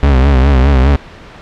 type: tone with vibrato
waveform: 40% pulse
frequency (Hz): 67.2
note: C2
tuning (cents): +47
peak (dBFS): -5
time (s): 0.03-0.96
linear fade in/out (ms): 0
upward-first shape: triangle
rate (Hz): 4.9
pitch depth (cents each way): 130
effects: pink hiss -34 dBFS RMS until 1.41 s + low-pass 3000 Hz 12 dB/octave